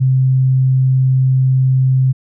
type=tone; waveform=sine; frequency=130.81 Hz; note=C3; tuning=in tune; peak=-9 dBFS; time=0-2.13 s; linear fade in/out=20 ms; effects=none